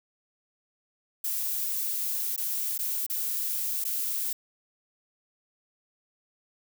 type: noise with dropouts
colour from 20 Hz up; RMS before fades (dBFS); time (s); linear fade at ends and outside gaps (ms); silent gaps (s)
violet; -30; 1.24-4.33; 5; 2.363-2.377 / 2.778-2.789 / 3.065-3.098 / 3.842-3.85
effects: none